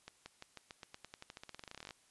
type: accelerating click train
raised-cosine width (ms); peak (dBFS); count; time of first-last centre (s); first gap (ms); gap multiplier
0.2; -30; 27; 0.08-1.908; 180; 0.91
effects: white hiss -69 dBFS RMS until 2.1 s + resampled to 24000 Hz

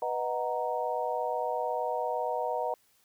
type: chord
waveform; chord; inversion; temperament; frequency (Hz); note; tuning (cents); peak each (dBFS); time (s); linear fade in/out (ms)
sine; B major seventh; none; equal; 493.9 / 622.3 / 740 / 932.3; B4 / D#5 / F#5 / A#5; 0 / 0 / 0 / 0; -34; 0.02-2.74; 2
effects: white hiss -67 dBFS RMS until 3.04 s

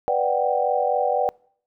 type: chord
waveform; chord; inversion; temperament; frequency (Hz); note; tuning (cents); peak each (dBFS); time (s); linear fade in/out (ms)
sine; G major seventh; first; equal; 493.9 / 587.3 / 740 / 784; B4 / D5 / F#5 / G5; 0 / 0 / 0 / 0; -24; 0.08-1.29; 0
effects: noise-tail reverb RT60 0.6 s tail -26 dB re dry

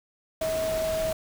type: tone in noise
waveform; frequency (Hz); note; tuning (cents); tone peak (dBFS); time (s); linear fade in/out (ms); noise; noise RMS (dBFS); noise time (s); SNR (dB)
sine; 640; D#5; +49; -25; 0.41-1.13; 5; pink; -35; 0.41-1.13; +7
effects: none

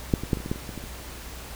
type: clicks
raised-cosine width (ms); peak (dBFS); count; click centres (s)
3; -6 / -18 / -8 / -20 / -25 / -19 / -12 / -26 / -23 / -20 / -25; 11; 0.138 / 0.236 / 0.332 / 0.372 / 0.403 / 0.461 / 0.515 / 0.559 / 0.692 / 0.777 / 0.839
effects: added 60 Hz sine -41 dBFS peak until 1.55 s + pink hiss -41 dBFS RMS until 1.55 s

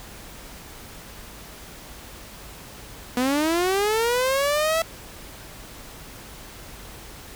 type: linear sweep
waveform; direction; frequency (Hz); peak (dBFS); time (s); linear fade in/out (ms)
sawtooth; up; 242.3 to 662; -16; 3.17-4.82; 2
effects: added 50 Hz sine -48 dBFS peak until 7.35 s + pink hiss -42 dBFS RMS until 7.35 s

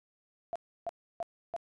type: tone bursts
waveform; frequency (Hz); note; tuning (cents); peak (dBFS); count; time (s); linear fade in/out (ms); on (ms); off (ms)
sine; 680; F5; -46; -32; 4; 0.53-1.564; 0; 26; 310
effects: resampled to 22050 Hz

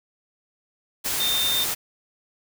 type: tone in noise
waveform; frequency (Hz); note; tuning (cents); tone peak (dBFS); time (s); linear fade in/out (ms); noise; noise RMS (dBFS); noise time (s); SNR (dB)
sine; 3626; A#7; -49; -22; 1.19-1.65; 20; white; -26; 1.04-1.75; +1
effects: none

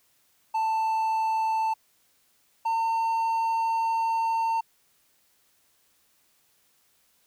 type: tone pair in turn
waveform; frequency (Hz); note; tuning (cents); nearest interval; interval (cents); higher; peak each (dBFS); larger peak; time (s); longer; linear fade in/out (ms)
triangle; 886 / 906.2; A5 / A#5; +12 / -49; unison; 39; second; -21; neither; 0.54-1.74 / 2.65-4.61; second; 10
effects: white hiss -66 dBFS RMS until 7.26 s

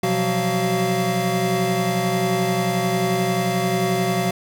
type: tone cluster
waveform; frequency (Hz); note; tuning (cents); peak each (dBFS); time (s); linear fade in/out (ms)
square; 125.8 / 176.2 / 187.5 / 376.1 / 694; B2 / F3 / F#3 / F#4 / F5; +32 / +16 / +23 / +28 / -11; -28 / -27 / -26 / -25 / -25; 0.03-4.31; 5
effects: none

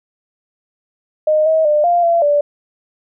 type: tone with pitch steps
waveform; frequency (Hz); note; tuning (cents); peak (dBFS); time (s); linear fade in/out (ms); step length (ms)
sine; 616 / 637 / 599 / 697 / 679 / 583; D#5 / D#5 / D5 / F5 / F5 / D5; -17 / +41 / +34 / -4 / -49 / -13; -10; 1.27-2.41; 5; 190
effects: none

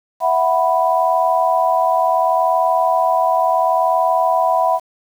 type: chord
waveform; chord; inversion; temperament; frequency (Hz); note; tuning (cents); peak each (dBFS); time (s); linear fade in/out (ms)
sine; E suspended second; none; equal; 659.3 / 740 / 987.8; E5 / F#5 / B5; 0 / 0 / 0; -17; 0.2-4.8; 50
effects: 7-bit

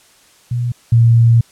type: tone pair in turn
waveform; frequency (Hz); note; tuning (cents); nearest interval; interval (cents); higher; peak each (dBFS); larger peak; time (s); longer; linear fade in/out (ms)
sine; 121 / 116.31; B2 / A#2; -35 / -3; minor second; 68; first; -15 / -6; second; 0.51-0.72 / 0.92-1.41; second; 5
effects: white hiss -49 dBFS RMS until 1.51 s + low-pass 10000 Hz 12 dB/octave

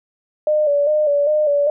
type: tone with vibrato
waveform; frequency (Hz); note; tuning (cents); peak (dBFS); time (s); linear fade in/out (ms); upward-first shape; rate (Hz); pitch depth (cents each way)
sine; 591; D5; +11; -13; 0.47-1.7; 2; square; 2.5; 48
effects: none

